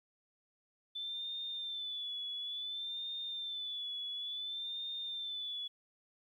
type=tone with vibrato; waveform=sine; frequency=3512 Hz; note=A7; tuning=4 cents flat; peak=-38 dBFS; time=0.95-5.68 s; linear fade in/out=10 ms; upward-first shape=sine; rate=0.57 Hz; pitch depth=60 cents each way; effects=12-bit